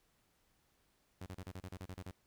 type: tone bursts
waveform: sawtooth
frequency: 93 Hz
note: F#2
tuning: 9 cents sharp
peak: -40 dBFS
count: 11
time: 1.21-2.111 s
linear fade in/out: 5 ms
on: 51 ms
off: 34 ms
effects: pink hiss -75 dBFS RMS until 2.26 s